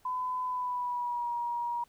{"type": "tone with pitch glide", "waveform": "sine", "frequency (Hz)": [1008, 952.5], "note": ["B5", "A#5"], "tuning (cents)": [35, 37], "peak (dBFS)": -30, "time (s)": [0.05, 1.84], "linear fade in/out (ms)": 5, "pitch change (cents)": -98, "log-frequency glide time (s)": [0.45, 1.31], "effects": ["pink hiss -65 dBFS RMS until 1.88 s"]}